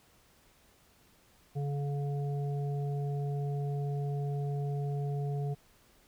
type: harmonic tone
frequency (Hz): 142.3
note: C#3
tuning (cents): +46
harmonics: 1 / 3 / 5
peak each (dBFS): -31 / -41 / -45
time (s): 1.55-5.55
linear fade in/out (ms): 20
effects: pink hiss -64 dBFS RMS until 6.07 s